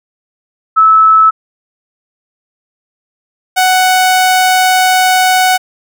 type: tone pair in turn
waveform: sine / sawtooth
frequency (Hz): 1304 / 742.9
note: E6 / F#5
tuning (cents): -19 / +7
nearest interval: minor seventh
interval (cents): 974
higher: first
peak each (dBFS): -3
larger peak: neither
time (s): 0.76-1.31 / 3.56-5.58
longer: second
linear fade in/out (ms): 20
effects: none